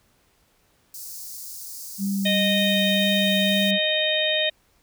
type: high-pass noise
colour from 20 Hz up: white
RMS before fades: -37 dBFS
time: 0.94-3.71 s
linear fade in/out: 5 ms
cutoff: 4600 Hz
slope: 48 dB/octave
type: tone with vibrato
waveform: sine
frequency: 196 Hz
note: G3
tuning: in tune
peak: -22 dBFS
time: 1.98-3.79 s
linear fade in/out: 50 ms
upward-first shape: sine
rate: 2 Hz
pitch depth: 13 cents each way
type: harmonic tone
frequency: 618 Hz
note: D#5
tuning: 12 cents flat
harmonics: 1 / 3 / 4 / 5 / 6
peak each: -25 / -28 / -29 / -27 / -24 dBFS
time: 2.25-4.5 s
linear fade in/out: 10 ms
effects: pink hiss -63 dBFS RMS until 4.82 s